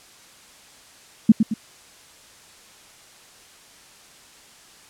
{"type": "tone with echo", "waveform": "sine", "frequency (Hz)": 220, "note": "A3", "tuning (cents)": 0, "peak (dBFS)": -6, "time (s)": [1.29, 1.32], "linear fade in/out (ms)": 5, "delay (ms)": 110, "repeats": 2, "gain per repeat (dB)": -7, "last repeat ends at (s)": 1.54, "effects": ["white hiss -49 dBFS RMS until 4.89 s", "low-pass 9000 Hz 12 dB/octave"]}